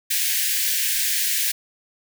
white high-pass noise, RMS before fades -22 dBFS, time 0.1-1.52 s, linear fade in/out 10 ms, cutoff 1600 Hz, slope 96 dB/octave, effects none

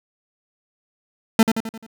40% pulse tone with echo, 223.6 Hz, A3, 28 cents sharp, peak -8 dBFS, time 1.39-1.43 s, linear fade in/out 2 ms, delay 87 ms, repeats 5, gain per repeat -6 dB, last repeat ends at 1.865 s, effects none

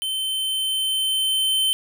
square tone with level ramp, 3085 Hz, G7, 28 cents flat, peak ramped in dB -24 to -18 dBFS, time 0.02-1.73 s, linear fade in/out 0 ms, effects none

